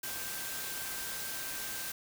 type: tone in noise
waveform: sine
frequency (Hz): 1568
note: G6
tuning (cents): 0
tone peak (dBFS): -47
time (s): 0.03-1.92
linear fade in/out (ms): 5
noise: white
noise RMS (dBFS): -39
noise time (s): 0.03-1.92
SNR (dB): -11
effects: none